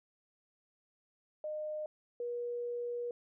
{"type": "tone pair in turn", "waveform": "sine", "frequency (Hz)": [611, 480.6], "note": ["D#5", "B4"], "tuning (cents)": [-32, -47], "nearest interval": "major third", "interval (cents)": 415, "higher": "first", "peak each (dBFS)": [-36, -35], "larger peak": "second", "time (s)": [[1.44, 1.86], [2.2, 3.11]], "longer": "second", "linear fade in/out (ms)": 2, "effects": []}